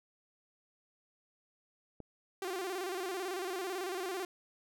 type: click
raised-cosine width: 2 ms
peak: -32 dBFS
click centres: 2.003 s
type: tone with vibrato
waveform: sawtooth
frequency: 370 Hz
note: F#4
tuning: in tune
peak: -32 dBFS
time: 2.42-4.25 s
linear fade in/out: 2 ms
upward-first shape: square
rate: 18 Hz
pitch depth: 84 cents each way
effects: none